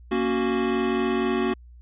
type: chord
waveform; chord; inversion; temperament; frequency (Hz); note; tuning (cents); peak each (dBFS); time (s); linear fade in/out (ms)
square; F# major; first; equal; 233.1 / 277.2 / 370; A#3 / C#4 / F#4; 0 / 0 / 0; -27 / -29 / -25; 0.11-1.54; 10
effects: added 60 Hz sine -44 dBFS peak until 1.81 s + resampled to 8000 Hz